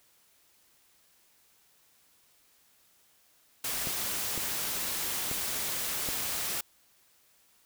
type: noise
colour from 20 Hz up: white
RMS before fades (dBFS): -33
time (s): 3.64-6.61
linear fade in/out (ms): 5
type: clicks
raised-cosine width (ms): 2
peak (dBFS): -24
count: 4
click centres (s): 3.872 / 4.377 / 5.314 / 6.088
effects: white hiss -65 dBFS RMS until 7.65 s